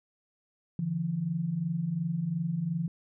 sine tone pair together, 146.83 / 169.64 Hz, D3 / E3, 0 / +50 cents, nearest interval major second, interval 250 cents, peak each -34 / -29 dBFS, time 0.79-2.88 s, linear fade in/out 2 ms, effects none

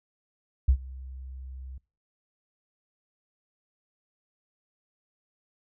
sine tone with ADSR envelope, 65.2 Hz, C2, 5 cents flat, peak -14 dBFS, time 0.68-1.78 s, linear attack 9 ms, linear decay 76 ms, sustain -24 dB, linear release 4 ms, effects noise-tail reverb RT60 0.4 s tail -25 dB re dry

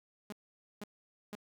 sawtooth tone bursts, 207.7 Hz, G#3, in tune, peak -37 dBFS, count 3, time 0.3-1.352 s, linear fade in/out 2 ms, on 24 ms, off 490 ms, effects none

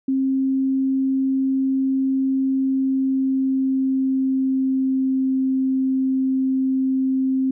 sine tone with pitch glide, 266.6 to 263.5 Hz, C4 to C4, +33 to +12 cents, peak -17 dBFS, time 0.08-7.51 s, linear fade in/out 5 ms, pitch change -21 cents, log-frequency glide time 2.51-5.36 s, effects none

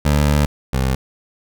20% pulse tone pair in turn, 73.3 / 65.37 Hz, D2 / C2, -3 / -1 cents, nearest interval major second, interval 198 cents, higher first, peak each -8 / -11 dBFS, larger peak first, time 0.05-0.46 / 0.73-0.95 s, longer first, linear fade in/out 5 ms, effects none

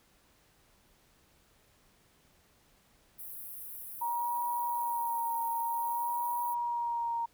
pink high-pass noise, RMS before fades -44 dBFS, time 3.18-6.55 s, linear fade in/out 20 ms, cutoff 11000 Hz, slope 48 dB/octave
sine tone with vibrato, 942 Hz, A#5, 18 cents sharp, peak -30 dBFS, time 4.01-7.26 s, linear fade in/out 10 ms, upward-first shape sine, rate 0.52 Hz, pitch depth 24 cents each way
effects pink hiss -66 dBFS RMS until 7.33 s

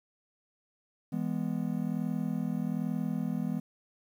triangle chord, E major, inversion none, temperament just, 164.81 / 206 / 247.2 Hz, E3 / G#3 / B3, 0 / -14 / +2 cents, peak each -32 dBFS, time 1.12-3.6 s, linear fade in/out 10 ms, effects 10-bit

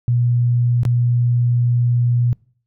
sine tone with dropouts, 120.9 Hz, B2, 36 cents flat, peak -13 dBFS, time 0.08-2.33 s, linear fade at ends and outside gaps 0 ms, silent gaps 0.833-0.852 s, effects noise-tail reverb RT60 0.5 s tail -25 dB re dry

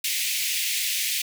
pink high-pass noise, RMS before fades -26 dBFS, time 0.04-1.22 s, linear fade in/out 5 ms, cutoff 2100 Hz, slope 48 dB/octave, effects none

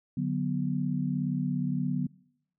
sine chord, B minor, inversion first, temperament equal with one note detuned, 147.77 / 185 / 246.9 Hz, D3 / F#3 / B3, +11 / 0 / 0 cents, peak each -31 dBFS, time 0.17-2.07 s, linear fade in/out 5 ms, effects noise-tail reverb RT60 0.8 s tail -25 dB re dry

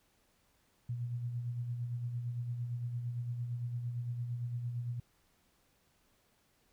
sine tone with tremolo, 120.5 Hz, B2, 42 cents flat, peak -33 dBFS, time 0.89-5 s, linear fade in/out 5 ms, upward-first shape sine, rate 8.8 Hz, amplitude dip 45%, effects pink hiss -72 dBFS RMS until 6.72 s

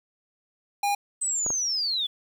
square tone, 812 Hz, G#5, 39 cents flat, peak -23 dBFS, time 0.83-0.95 s, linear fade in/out 5 ms
sine linear sweep, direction down, 8190 to 3375 Hz, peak -24 dBFS, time 1.21-2.07 s, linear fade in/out 10 ms
clicks, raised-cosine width 1 ms, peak -19 dBFS, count 2, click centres 1.464 / 1.504 s
effects 9-bit

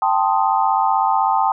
sine chord, A half-diminished seventh, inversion third, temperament equal, 784 / 880 / 1046.5 / 1244.5 Hz, G5 / A5 / C6 / Eb6, 0 / 0 / 0 / 0 cents, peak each -18 / -18 / -22 / -23 dBFS, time 0.02-1.52 s, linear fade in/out 2 ms, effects none

